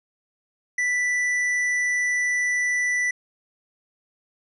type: tone with tanh clipping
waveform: sine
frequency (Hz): 1975.5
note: B6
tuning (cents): 0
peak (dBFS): -22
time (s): 0.78-3.11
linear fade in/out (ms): 5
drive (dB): 9
effects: resampled to 24000 Hz